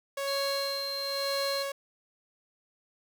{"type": "tone with tremolo", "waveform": "sawtooth", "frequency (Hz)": 554.4, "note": "C#5", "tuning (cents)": 0, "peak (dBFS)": -25, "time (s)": [0.17, 1.72], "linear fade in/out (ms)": 5, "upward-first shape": "sine", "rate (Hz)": 1, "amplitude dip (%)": 60}
{"type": "tone", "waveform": "triangle", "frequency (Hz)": 4159, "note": "C8", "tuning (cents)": -11, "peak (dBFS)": -32, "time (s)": [0.27, 1.63], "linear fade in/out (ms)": 10}
{"effects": []}